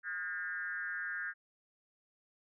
sine tone with frequency modulation, 1614 Hz, G#6, 50 cents flat, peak -36 dBFS, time 0.03-1.34 s, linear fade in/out 50 ms, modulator 182 Hz, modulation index 1.1, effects none

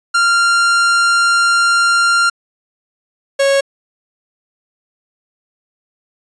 45% pulse tone pair in turn, 1389 / 551.2 Hz, F6 / C#5, -10 / -10 cents, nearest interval octave + major third, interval 1600 cents, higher first, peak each -10 dBFS, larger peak neither, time 0.14-2.3 / 3.39-3.61 s, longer first, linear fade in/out 10 ms, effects resampled to 22050 Hz

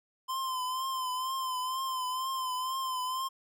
square tone with vibrato, 1034 Hz, C6, 21 cents flat, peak -32 dBFS, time 0.28-3.29 s, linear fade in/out 20 ms, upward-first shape triangle, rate 2.1 Hz, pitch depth 53 cents each way, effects none

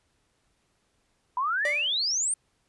sine exponential sweep, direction up, 966 to 9200 Hz, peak -24 dBFS, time 1.37-2.34 s, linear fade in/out 2 ms
45% pulse tone with exponential decay, 587.3 Hz, D5, in tune, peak -26 dBFS, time 1.65-1.98 s, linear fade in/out 2 ms, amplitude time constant 70 ms
effects pink hiss -71 dBFS RMS until 2.68 s + resampled to 24000 Hz

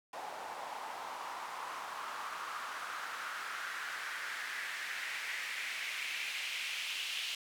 white noise with band-pass filter sweep, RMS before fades -41 dBFS, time 0.13-7.35 s, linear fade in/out 2 ms, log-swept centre 780 to 2900 Hz, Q 3, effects none

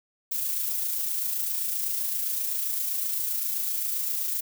violet noise with amplitude modulation, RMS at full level -27 dBFS, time 0.31-4.41 s, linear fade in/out 10 ms, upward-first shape sine, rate 27.7 Hz, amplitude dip 35%, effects none

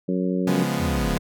harmonic tone, 92 Hz, F#2, 9 cents flat, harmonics 2 / 3 / 4 / 5 / 6, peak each -23 / -27 / -29 / -31 / -33 dBFS, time 0.08-0.64 s, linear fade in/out 10 ms
sawtooth chord, C# dominant seventh, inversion none, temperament equal, 138.59 / 174.61 / 207.7 / 246.9 Hz, C#3 / E#3 / G#3 / B3, 0 / 0 / 0 / 0 cents, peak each -24 dBFS, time 0.47-1.18 s, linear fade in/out 5 ms
triangle linear sweep, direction down, 92.5 to 32.38 Hz, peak -23 dBFS, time 0.78-1.19 s, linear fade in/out 50 ms
effects none

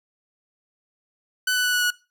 sawtooth tone with pitch steps, 1500 / 1490.5 / 1481.1 / 1471.7 / 1462.4 Hz, F#6 / F#6 / F#6 / F#6 / F#6, +23 / +12 / +1 / -10 / -21 cents, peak -16 dBFS, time 1.47-1.905 s, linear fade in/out 5 ms, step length 87 ms, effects noise-tail reverb RT60 0.3 s tail -21 dB re dry

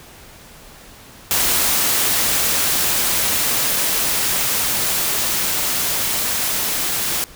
white noise with level ramp, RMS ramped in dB -17 to -21 dBFS, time 1.31-7.24 s, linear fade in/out 0 ms, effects pink hiss -42 dBFS RMS until 7.35 s

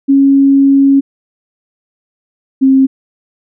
sine tone pair in turn, 275.2 / 266.9 Hz, C#4 / C4, -12 / +35 cents, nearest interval minor second, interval 53 cents, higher first, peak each -4 dBFS, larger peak neither, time 0.08-1.01 / 2.61-2.87 s, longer first, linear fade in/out 20 ms, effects none

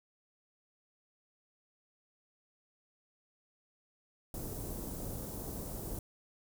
pink band-stop noise, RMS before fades -41 dBFS, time 4.34-5.99 s, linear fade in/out 2 ms, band 570 to 10000 Hz, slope 12 dB/octave, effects none

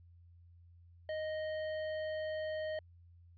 sine tone with hard clipping, 622.3 Hz, D#5, in tune, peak -38 dBFS, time 1.09-2.79 s, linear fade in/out 2 ms, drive 11 dB, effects added 86 Hz sine -57 dBFS peak until 3.37 s + resampled to 11025 Hz

